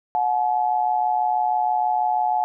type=tone pair together; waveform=sine; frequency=729.8 / 856 Hz; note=F#5 / A5; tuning=-24 / -48 cents; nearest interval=minor third; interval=276 cents; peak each=-21 dBFS; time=0.15-2.44 s; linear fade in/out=0 ms; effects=none